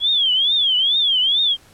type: tone with vibrato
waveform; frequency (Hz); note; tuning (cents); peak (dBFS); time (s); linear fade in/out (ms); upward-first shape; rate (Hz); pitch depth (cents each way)
sine; 3300; G#7; -12; -14; 0-1.57; 50; triangle; 2.3; 210
effects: pink hiss -50 dBFS RMS until 1.73 s + low-pass 12000 Hz 12 dB/octave